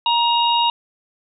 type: harmonic tone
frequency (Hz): 942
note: A#5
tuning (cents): +18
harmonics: 1 / 3 / 4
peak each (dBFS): -16 / -21 / -22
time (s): 0.06-0.7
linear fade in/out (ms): 2
effects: none